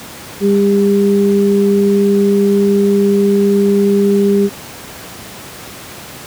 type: tone pair together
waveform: sine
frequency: 200 / 400.7 Hz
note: G3 / G4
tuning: +35 / +38 cents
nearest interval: octave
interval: 1203 cents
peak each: -11 dBFS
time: 0.4-4.5 s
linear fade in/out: 50 ms
effects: pink hiss -31 dBFS RMS until 6.26 s + high-pass 100 Hz 12 dB/octave